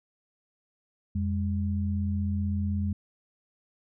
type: tone pair together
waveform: sine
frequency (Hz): 87.31 / 203.3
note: F2 / G#3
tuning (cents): 0 / -37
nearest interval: octave + minor third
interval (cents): 1463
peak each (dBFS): -27 / -30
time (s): 1.15-2.93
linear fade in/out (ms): 5
effects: none